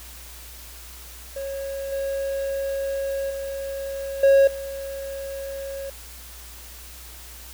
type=tone with level steps; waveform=triangle; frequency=548 Hz; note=C#5; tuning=20 cents flat; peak=-26 / -22 / -26 / -10 / -28 dBFS; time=1.36-5.9 s; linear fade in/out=5 ms; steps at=1.92 / 3.3 / 4.23 / 4.47 s; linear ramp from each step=5 ms; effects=added 60 Hz sine -43 dBFS peak until 7.53 s + white hiss -43 dBFS RMS until 7.53 s